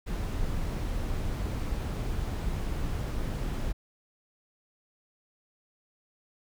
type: noise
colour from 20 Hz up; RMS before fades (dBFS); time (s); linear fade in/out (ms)
brown; -31; 0.06-3.73; 20
effects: none